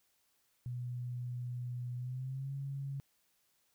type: tone with pitch glide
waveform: sine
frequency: 123 to 138.06 Hz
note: B2 to C#3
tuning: -7 to -7 cents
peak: -37 dBFS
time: 0.66-3 s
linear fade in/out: 0 ms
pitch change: +200 cents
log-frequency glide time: 1.96-2.53 s
effects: white hiss -75 dBFS RMS until 3.74 s